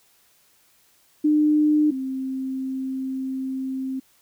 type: tone pair in turn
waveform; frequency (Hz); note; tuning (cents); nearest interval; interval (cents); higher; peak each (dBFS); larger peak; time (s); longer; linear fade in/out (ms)
sine; 301.8 / 263.7; D4 / C4; +47 / +14; major second; 233; first; -15 / -25; first; 1.24-1.91 / 1.91-4; second; 10
effects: white hiss -60 dBFS RMS until 4.21 s